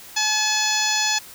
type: harmonic tone with a mistuned harmonic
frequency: 856 Hz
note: A5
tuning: 48 cents flat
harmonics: 1 / 2 / 3 / 4 / 5 / 6 / 7 / 8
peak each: -27 / -27 / -27 / -27 / -27 / -27 / -27 / -27 dBFS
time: 0.16-1.19 s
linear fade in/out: 10 ms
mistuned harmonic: 6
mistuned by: -19 cents
effects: white hiss -42 dBFS RMS until 1.34 s